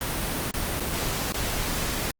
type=noise with dropouts; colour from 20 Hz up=pink; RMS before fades=-28 dBFS; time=0.01-2.11 s; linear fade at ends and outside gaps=2 ms; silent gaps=0.511-0.539 / 0.799-0.804 / 1.323-1.342 s; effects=Opus 32 kbps